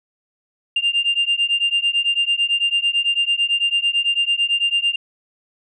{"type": "beating tone pair", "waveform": "sine", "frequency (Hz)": [2792, 2801], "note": ["F7", "F7"], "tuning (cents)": [-1, 4], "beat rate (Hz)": 9, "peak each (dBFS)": -18, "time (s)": [0.76, 4.96], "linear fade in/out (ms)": 5, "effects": ["tanh soft clip ceiling -11 dBFS"]}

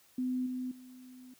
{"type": "tone with level steps", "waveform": "sine", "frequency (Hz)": 253.7, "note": "B3", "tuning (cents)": 47, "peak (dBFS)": [-30, -34, -49], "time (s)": [0.18, 1.34], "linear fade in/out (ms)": 5, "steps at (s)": [0.46, 0.71], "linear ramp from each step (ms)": 5, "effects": ["white hiss -64 dBFS RMS until 1.39 s"]}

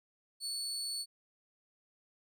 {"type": "tone", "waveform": "30% pulse", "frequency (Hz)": 4435, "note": "C#8", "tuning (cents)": 0, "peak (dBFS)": -33, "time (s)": [0.4, 1.06], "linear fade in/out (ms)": 50, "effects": []}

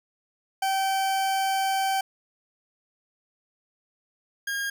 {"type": "tone pair in turn", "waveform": "40% pulse", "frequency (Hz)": [773, 1623.3], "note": ["G5", "G#6"], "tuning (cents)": [-24, -40], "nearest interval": "octave + minor second", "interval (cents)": 1284, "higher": "second", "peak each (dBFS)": [-22, -26], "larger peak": "first", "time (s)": [[0.62, 2.01], [4.47, 4.7]], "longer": "first", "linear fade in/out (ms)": 5, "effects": []}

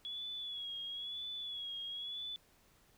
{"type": "tone with vibrato", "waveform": "sine", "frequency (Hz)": 3372, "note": "G#7", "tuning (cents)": 26, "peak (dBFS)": -40, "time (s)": [0.05, 2.36], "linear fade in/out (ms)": 0, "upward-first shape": "sine", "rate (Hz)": 1, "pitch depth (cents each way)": 58, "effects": ["pink hiss -68 dBFS RMS until 2.97 s"]}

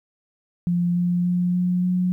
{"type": "tone with pitch steps", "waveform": "sine", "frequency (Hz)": [174.61, 176.23, 177.87, 179.52, 181.19], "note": ["F3", "F3", "F3", "F3", "F#3"], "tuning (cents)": [0, 16, 32, 48, -36], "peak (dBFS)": -18, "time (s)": [0.67, 2.12], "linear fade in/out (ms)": 0, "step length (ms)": 290, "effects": ["10-bit"]}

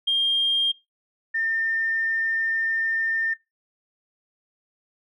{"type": "tone pair in turn", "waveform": "sine", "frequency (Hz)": [3210, 1806.7], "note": ["G7", "A6"], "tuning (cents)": [40, 45], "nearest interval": "minor seventh", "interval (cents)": 995, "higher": "first", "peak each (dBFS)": [-17, -22], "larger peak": "first", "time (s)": [[0.07, 0.72], [1.34, 3.34]], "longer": "second", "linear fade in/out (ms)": 10, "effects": ["noise-tail reverb RT60 0.2 s tail -20 dB re dry", "tanh soft clip ceiling -13 dBFS"]}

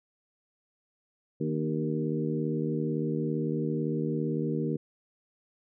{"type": "harmonic tone with a mistuned harmonic", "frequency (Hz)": 77.78, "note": "D#2", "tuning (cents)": 0, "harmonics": [2, 3, 4, 5, 6], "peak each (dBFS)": [-31, -33, -34, -35, -36], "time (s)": [1.4, 4.77], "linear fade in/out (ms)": 10, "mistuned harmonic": 4, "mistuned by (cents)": -32, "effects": []}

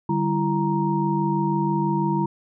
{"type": "tone cluster", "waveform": "sine", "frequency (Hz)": [150.6, 196.7, 334.7, 935], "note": ["D3", "G3", "E4", "A#5"], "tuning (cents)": [44, 6, 26, 5], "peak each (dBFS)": -25, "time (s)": [0.09, 2.26], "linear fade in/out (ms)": 5, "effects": []}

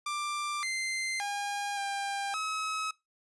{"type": "tone with pitch steps", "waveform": "sawtooth", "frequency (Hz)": [1182, 2080, 811, 798, 1282], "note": ["D6", "C7", "G#5", "G5", "E6"], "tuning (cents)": [11, -11, -41, 31, -49], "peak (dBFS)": -28, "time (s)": [0.06, 2.91], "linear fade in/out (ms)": 5, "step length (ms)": 570, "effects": ["noise-tail reverb RT60 0.2 s tail -22 dB re dry", "resampled to 24000 Hz"]}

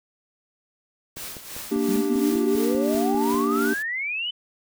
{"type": "noise with tremolo", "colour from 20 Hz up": "white", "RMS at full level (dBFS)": -34, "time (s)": [1.16, 3.83], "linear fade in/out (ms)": 10, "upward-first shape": "triangle", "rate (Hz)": 2.9, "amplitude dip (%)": 70}
{"type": "click train", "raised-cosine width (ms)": 2, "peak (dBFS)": -26, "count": 12, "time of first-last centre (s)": [1.17, 3.344], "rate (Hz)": 5.06}
{"type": "chord", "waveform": "triangle", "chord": "G minor", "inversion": "first", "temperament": "equal", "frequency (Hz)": [233.1, 293.7, 392], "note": ["Bb3", "D4", "G4"], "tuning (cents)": [0, 0, 0], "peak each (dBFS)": -23, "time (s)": [1.71, 3.74], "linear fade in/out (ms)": 10}
{"type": "exponential sweep", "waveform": "sine", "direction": "up", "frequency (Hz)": [190.1, 3058], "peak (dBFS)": -25, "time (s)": [1.88, 4.31], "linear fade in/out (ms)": 10}
{"effects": []}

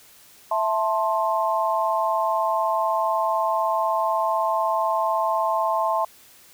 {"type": "chord", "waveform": "sine", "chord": "A minor", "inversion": "second", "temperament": "just", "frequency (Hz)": [660, 880, 1056], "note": ["E5", "A5", "C6"], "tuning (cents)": [2, 0, 16], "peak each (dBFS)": -24, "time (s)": [0.51, 6.05], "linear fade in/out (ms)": 5, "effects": ["white hiss -51 dBFS RMS until 6.53 s"]}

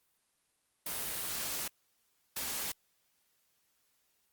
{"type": "noise bursts at uneven times", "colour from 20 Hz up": "white", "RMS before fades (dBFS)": -37, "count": 2, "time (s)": [[0.86, 1.68], [2.36, 2.72]], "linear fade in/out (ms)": 5, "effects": ["white hiss -75 dBFS RMS until 4.32 s", "Opus 32 kbps"]}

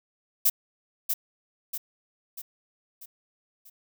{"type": "noise with echo", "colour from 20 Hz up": "violet", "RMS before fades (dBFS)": -20, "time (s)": [0.45, 0.5], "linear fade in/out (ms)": 10, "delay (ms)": 640, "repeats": 5, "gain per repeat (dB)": -6, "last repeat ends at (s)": 3.7, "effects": []}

